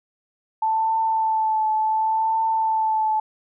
sine tone with vibrato, 880 Hz, A5, in tune, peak -18 dBFS, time 0.62-3.2 s, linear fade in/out 5 ms, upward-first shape triangle, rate 0.69 Hz, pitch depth 27 cents each way, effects none

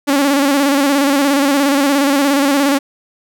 sawtooth tone with vibrato, 280 Hz, C#4, 18 cents sharp, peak -7 dBFS, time 0.07-2.79 s, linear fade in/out 20 ms, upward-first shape square, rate 17 Hz, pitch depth 50 cents each way, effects none

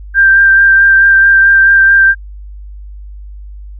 sine tone with vibrato, 1580 Hz, G6, 13 cents sharp, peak -3 dBFS, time 0.14-2.15 s, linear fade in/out 50 ms, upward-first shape sine, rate 4.6 Hz, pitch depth 14 cents each way, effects added 50 Hz sine -26 dBFS peak until 3.79 s

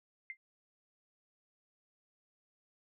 sine tone with exponential decay, 2093 Hz, C7, in tune, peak -36 dBFS, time 0.3-0.37 s, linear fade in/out 1 ms, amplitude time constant 15 ms, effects none

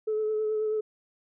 sine tone with vibrato, 431.1 Hz, A4, 35 cents flat, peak -24 dBFS, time 0.07-0.81 s, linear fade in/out 10 ms, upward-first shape sine, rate 9.3 Hz, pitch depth 19 cents each way, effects tanh soft clip ceiling -21 dBFS

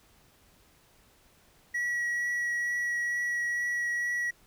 triangle tone with vibrato, 1925 Hz, B6, 45 cents flat, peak -26 dBFS, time 1.74-4.31 s, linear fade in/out 10 ms, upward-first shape triangle, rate 2.2 Hz, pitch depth 10 cents each way, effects pink hiss -62 dBFS RMS until 4.46 s

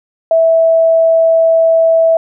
sine tone, 655 Hz, E5, 11 cents flat, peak -6 dBFS, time 0.31-2.17 s, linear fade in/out 2 ms, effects none

